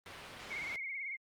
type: low-pass noise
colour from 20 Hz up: white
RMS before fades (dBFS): -49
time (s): 0.06-0.76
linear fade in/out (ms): 0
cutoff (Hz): 3000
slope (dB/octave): 12
type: tone with vibrato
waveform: sine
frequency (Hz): 2170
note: C#7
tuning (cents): -37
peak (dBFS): -38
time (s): 0.5-1.17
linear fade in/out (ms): 20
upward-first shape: triangle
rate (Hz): 18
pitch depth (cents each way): 84
effects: Opus 32 kbps